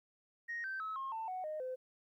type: tone with pitch steps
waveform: sine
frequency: 1869 / 1553.6 / 1291.4 / 1073.5 / 892.3 / 741.7 / 616.5 / 512.5 Hz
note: A#6 / G6 / E6 / C6 / A5 / F#5 / D#5 / C5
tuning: +4 / -16 / -36 / +44 / +24 / +4 / -16 / -36 cents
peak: -37 dBFS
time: 0.48-1.76 s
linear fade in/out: 20 ms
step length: 160 ms
effects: tanh soft clip ceiling -34 dBFS + 13-bit

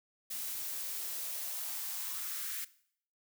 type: noise with high-pass filter sweep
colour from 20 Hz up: blue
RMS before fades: -39 dBFS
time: 0.3-2.65 s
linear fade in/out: 10 ms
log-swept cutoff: 200 to 1700 Hz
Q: 2.4
effects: noise-tail reverb RT60 0.6 s tail -18 dB re dry

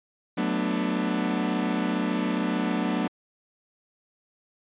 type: chord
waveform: 40% pulse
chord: B minor seventh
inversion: second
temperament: equal with one note detuned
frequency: 185 / 220 / 246.9 / 298.5 Hz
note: F#3 / A3 / B3 / D4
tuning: 0 / 0 / 0 / +28 cents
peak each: -29 dBFS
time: 0.37-3.08 s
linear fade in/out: 10 ms
effects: resampled to 8000 Hz

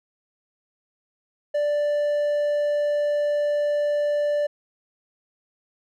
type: tone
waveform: triangle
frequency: 587.3 Hz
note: D5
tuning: in tune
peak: -18 dBFS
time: 1.54-4.47 s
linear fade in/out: 10 ms
effects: none

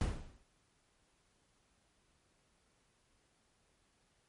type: noise with exponential decay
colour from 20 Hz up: brown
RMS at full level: -29 dBFS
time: 0.01-0.43 s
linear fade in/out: 1 ms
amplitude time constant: 91 ms
effects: pink hiss -74 dBFS RMS until 4.28 s + MP3 48 kbps

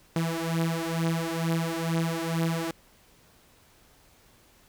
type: beating tone pair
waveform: sawtooth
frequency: 163.9 / 166.1 Hz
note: E3 / E3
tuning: -10 / +13 cents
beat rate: 2.2 Hz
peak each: -25 dBFS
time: 0.16-2.71 s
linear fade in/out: 2 ms
effects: pink hiss -59 dBFS RMS until 4.68 s

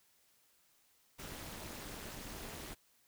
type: noise with amplitude modulation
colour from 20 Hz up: pink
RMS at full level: -43 dBFS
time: 1.18-2.75 s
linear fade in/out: 20 ms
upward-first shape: sine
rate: 256 Hz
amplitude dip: 90%
effects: white hiss -71 dBFS RMS until 3.07 s

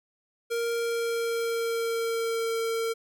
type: tone with pitch glide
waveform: square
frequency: 466.2 to 455.3 Hz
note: A#4 to A#4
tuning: 0 to -41 cents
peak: -27 dBFS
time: 0.5-2.94 s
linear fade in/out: 20 ms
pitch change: -41 cents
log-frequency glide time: 0.73-2.58 s
effects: none

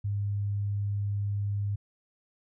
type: tone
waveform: sine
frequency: 101.5 Hz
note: G#2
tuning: 39 cents flat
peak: -27 dBFS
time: 0.04-1.76 s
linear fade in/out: 10 ms
effects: none

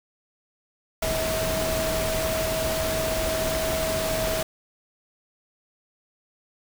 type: tone in noise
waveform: sine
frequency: 642 Hz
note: E5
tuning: 46 cents flat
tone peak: -26 dBFS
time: 1.02-4.43 s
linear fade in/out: 5 ms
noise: pink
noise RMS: -28 dBFS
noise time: 1.02-4.43 s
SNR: -1 dB
effects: none

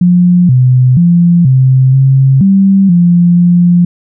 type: tone with pitch steps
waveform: sine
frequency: 177.7 / 127.2 / 172.7 / 130.9 / 134.2 / 194.6 / 174.1 / 175.2 Hz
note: F3 / C3 / F3 / C3 / C3 / G3 / F3 / F3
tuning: +30 / -48 / -19 / +1 / +44 / -12 / -5 / +6 cents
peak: -3 dBFS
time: 0.01-3.85 s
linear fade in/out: 5 ms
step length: 480 ms
effects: none

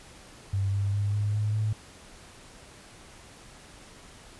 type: tone with pitch steps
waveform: sine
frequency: 98 / 99.83 / 101.69 / 103.59 / 105.52 / 107.49 Hz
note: G2 / G2 / G#2 / G#2 / G#2 / A2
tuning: 0 / +32 / -36 / -4 / +28 / -40 cents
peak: -24 dBFS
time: 0.53-1.73 s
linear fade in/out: 5 ms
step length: 200 ms
effects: pink hiss -50 dBFS RMS until 4.39 s + resampled to 24000 Hz

